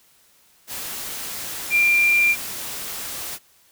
sine tone in noise, 2382 Hz, D7, 24 cents sharp, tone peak -14 dBFS, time 1.7-2.36 s, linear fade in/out 50 ms, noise white, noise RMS -31 dBFS, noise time 0.67-3.39 s, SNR +14 dB, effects white hiss -57 dBFS RMS until 3.71 s

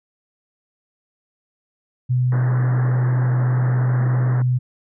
sine tone, 125.5 Hz, B2, 28 cents sharp, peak -15 dBFS, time 2.09-4.59 s, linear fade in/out 20 ms
pink band-pass noise, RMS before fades -32 dBFS, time 2.32-4.42 s, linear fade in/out 2 ms, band 160 to 1900 Hz, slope 96 dB/octave
effects none

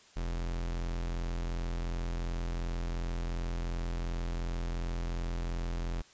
45% pulse tone, 42.76 Hz, F1, 36 cents flat, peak -32 dBFS, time 0.16-6.02 s, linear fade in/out 10 ms, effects white hiss -59 dBFS RMS until 6.13 s + resampled to 16000 Hz

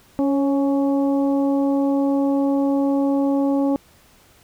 harmonic tone with a mistuned harmonic, 278.7 Hz, C#4, 9 cents sharp, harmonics 1 / 2 / 3 / 4, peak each -17 / -24 / -30 / -38 dBFS, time 0.19-3.76 s, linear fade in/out 0 ms, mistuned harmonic 2, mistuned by -25 cents, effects pink hiss -53 dBFS RMS until 4.43 s

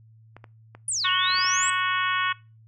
clicks, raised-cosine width 0.5 ms, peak -28 dBFS, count 7, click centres 0.366 / 0.442 / 0.75 / 1.302 / 1.346 / 1.387 / 1.448 s
sine exponential two-way sweep, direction down then up, 9930 to 2794 to 8140 Hz, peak -24 dBFS, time 0.88-1.7 s, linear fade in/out 2 ms, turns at 1.1 s
harmonic tone, 368.6 Hz, F#4, 7 cents flat, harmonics 3 / 4 / 5 / 6 / 7 / 8 / 9, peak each -26 / -28 / -30 / -32 / -33 / -34 / -35 dBFS, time 1.04-2.33 s, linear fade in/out 10 ms
effects noise-tail reverb RT60 0.3 s tail -22 dB re dry + added 111 Hz sine -50 dBFS peak until 2.67 s

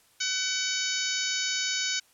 harmonic tone, 754 Hz, F#5, 32 cents sharp, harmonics 2 / 3 / 4 / 5 / 6 / 7 / 8 / 9, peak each -35 / -35 / -35 / -35 / -35 / -35 / -35 / -35 dBFS, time 0.2-2 s, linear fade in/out 10 ms, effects white hiss -62 dBFS RMS until 2.13 s + low-pass 12000 Hz 12 dB/octave

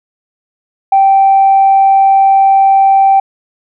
sine tone, 780 Hz, G5, 9 cents flat, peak -3 dBFS, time 0.92-3.2 s, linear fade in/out 5 ms, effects tanh soft clip ceiling 0 dBFS

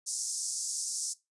pink band-pass noise, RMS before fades -35 dBFS, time 0.06-1.14 s, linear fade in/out 20 ms, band 5300 to 9900 Hz, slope 48 dB/octave, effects noise-tail reverb RT60 0.2 s tail -18 dB re dry + resampled to 24000 Hz

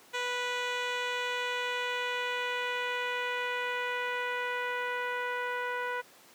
10% pulse tone with low-pass filter sweep, 492 Hz, B4, 7 cents flat, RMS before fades -33 dBFS, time 0.13-6.02 s, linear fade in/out 20 ms, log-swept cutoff 5000 to 1600 Hz, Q 1.1, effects pink hiss -56 dBFS RMS until 6.34 s + high-pass 300 Hz 12 dB/octave

